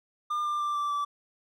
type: tone with pitch steps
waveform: triangle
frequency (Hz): 1203 / 1191.9 / 1181 / 1170.1 / 1159.3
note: D6 / D6 / D6 / D6 / D6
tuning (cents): +41 / +25 / +9 / -7 / -23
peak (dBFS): -25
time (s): 0.3-1.05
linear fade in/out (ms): 10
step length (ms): 150
effects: none